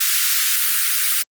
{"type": "high-pass noise", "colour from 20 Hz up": "white", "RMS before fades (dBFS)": -18, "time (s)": [0, 1.23], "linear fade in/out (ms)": 10, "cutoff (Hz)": 1300, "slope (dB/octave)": 48, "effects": ["Opus 32 kbps"]}